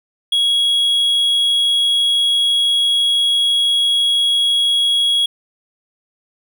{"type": "tone", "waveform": "triangle", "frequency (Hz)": 3322, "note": "G#7", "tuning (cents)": 0, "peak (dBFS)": -11, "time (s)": [0.32, 5.26], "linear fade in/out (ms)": 5, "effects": []}